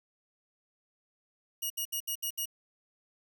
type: tone bursts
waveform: 5% pulse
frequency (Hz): 2885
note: F#7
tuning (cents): -44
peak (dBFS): -23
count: 6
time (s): 1.62-2.457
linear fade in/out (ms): 10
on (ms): 82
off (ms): 69
effects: 10-bit